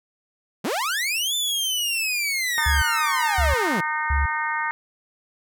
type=linear two-way sweep; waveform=sawtooth; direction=up then down; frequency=147.2 to 3551 to 147.2 Hz; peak=-19 dBFS; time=0.64-3.81 s; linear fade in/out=10 ms; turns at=1.35 s
type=harmonic tone; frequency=306.5 Hz; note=D#4; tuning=26 cents flat; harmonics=3 / 4 / 5 / 6 / 7; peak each=-27 / -30 / -30 / -28 / -32 dBFS; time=2.58-4.71 s; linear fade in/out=0 ms
type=tone bursts; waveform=sine; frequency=70.3 Hz; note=C#2; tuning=25 cents sharp; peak=-19 dBFS; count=3; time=2.66-4.26 s; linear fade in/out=5 ms; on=160 ms; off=560 ms
effects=none